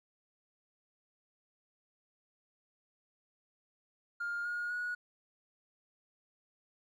triangle tone with pitch steps, 1409 / 1432.8 / 1457 Hz, F6 / F6 / F#6, +15 / +44 / -27 cents, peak -31 dBFS, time 4.2-4.95 s, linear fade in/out 10 ms, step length 250 ms, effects tanh soft clip ceiling -31 dBFS

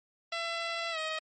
10% pulse tone with pitch glide, 672 to 630.6 Hz, E5 to D#5, +33 to +23 cents, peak -24 dBFS, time 0.32-1.19 s, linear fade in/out 5 ms, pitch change -110 cents, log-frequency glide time 0.91-0.98 s, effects MP3 32 kbps

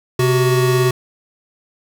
square tone pair together, 130 / 372.3 Hz, C3 / F#4, -11 / +11 cents, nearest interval octave + tritone, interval 1822 cents, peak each -16 dBFS, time 0.19-0.91 s, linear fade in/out 5 ms, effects 7-bit

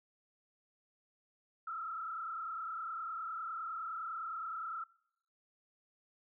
sine tone with frequency modulation, 1321 Hz, E6, 3 cents sharp, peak -38 dBFS, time 1.67-4.84 s, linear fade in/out 5 ms, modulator 29.8 Hz, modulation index 1.9, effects noise-tail reverb RT60 0.7 s tail -23 dB re dry

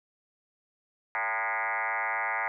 sine tone with frequency modulation, 1442 Hz, F#6, 45 cents flat, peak -27 dBFS, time 1.15-2.48 s, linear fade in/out 0 ms, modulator 108 Hz, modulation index 6.7, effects none

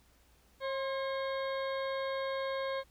harmonic tone with a mistuned harmonic, 540 Hz, C#5, 45 cents flat, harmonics 1 / 2 / 3 / 4 / 6 / 7 / 8, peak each -34 / -40 / -44 / -46 / -50 / -51 / -52 dBFS, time 0.6-2.84 s, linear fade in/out 50 ms, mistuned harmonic 2, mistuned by -35 cents, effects added 60 Hz sine -67 dBFS peak until 2.9 s + pink hiss -67 dBFS RMS until 2.9 s

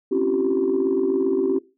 sine tone cluster, 262.9 / 280.1 / 336.4 / 383.9 Hz, C4 / C#4 / E4 / G4, +8 / +18 / +35 / -36 cents, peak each -25 / -25 / -24 / -19 dBFS, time 0.11-1.59 s, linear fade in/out 10 ms, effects noise-tail reverb RT60 0.3 s tail -20 dB re dry + tanh soft clip ceiling -12 dBFS

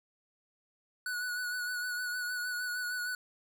square tone with vibrato, 1473 Hz, F#6, 8 cents flat, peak -34 dBFS, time 1.06-3.15 s, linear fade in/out 2 ms, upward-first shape sine, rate 6.5 Hz, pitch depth 30 cents each way, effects none

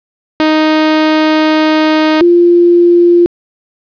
sawtooth / sine tone pair in turn, 311.1 / 347.2 Hz, D#4 / F4, 0 / -10 cents, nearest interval major second, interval 190 cents, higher second, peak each -3 dBFS, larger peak neither, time 0.4-2.21 / 2.21-3.26 s, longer first, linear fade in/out 0 ms, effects resampled to 11025 Hz + 7-bit

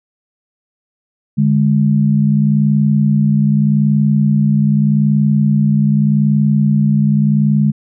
sine tone pair together, 146.87 / 207.7 Hz, D3 / G#3, 0 / 0 cents, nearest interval tritone, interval 600 cents, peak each -12 dBFS, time 1.37-7.72 s, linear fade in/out 20 ms, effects none

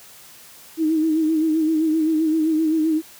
sine tone with vibrato, 316.1 Hz, D#4, 27 cents sharp, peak -16 dBFS, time 0.77-3.02 s, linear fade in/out 50 ms, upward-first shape sine, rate 7.7 Hz, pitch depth 51 cents each way, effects white hiss -45 dBFS RMS until 3.19 s + high-pass 60 Hz 12 dB/octave

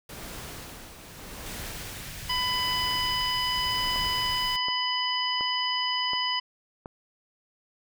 pink noise with tremolo, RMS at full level -39 dBFS, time 0.09-4.57 s, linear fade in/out 5 ms, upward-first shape sine, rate 0.83 Hz, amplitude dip 55%
pink band-stop noise, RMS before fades -40 dBFS, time 1.46-4.56 s, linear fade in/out 2 ms, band 170 to 1500 Hz, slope 48 dB/octave
harmonic tone, 998 Hz, B5, 18 cents sharp, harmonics 1 / 2 / 3 / 5, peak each -30 / -34 / -29 / -31 dBFS, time 2.29-6.4 s, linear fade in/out 10 ms
click train, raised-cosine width 1 ms, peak -24 dBFS, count 5, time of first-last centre 3.96-6.859 s, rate 1.38 Hz
effects none

